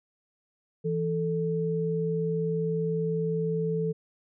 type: tone pair together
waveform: sine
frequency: 164.81 / 440 Hz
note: E3 / A4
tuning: 0 / 0 cents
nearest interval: octave + perfect fourth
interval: 1700 cents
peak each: -28 dBFS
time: 0.84-3.93 s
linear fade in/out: 20 ms
effects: none